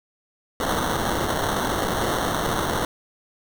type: noise with sample-and-hold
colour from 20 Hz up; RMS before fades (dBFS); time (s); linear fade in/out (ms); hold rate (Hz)
blue; -24; 0.6-2.85; 2; 2450
effects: none